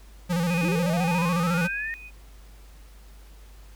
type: tone with vibrato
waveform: square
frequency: 172.3 Hz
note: F3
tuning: 23 cents flat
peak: -23 dBFS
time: 0.29-1.68 s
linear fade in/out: 20 ms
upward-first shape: square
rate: 14 Hz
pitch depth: 65 cents each way
type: tone with tremolo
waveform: sine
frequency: 2489 Hz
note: D#7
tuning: in tune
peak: -30 dBFS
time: 0.47-2.11 s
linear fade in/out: 50 ms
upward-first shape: sine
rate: 1.8 Hz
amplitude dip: 75%
type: linear sweep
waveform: sine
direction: up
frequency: 287.7 to 1864.7 Hz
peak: -29 dBFS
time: 0.63-1.94 s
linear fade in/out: 0 ms
effects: added 50 Hz sine -45 dBFS peak until 3.75 s + pink hiss -56 dBFS RMS until 3.75 s